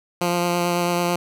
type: tone with vibrato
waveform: 10% pulse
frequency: 174.61 Hz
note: F3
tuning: in tune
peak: -11 dBFS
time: 0.21-1.16 s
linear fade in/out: 5 ms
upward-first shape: sine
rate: 9.1 Hz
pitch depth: 13 cents each way
effects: none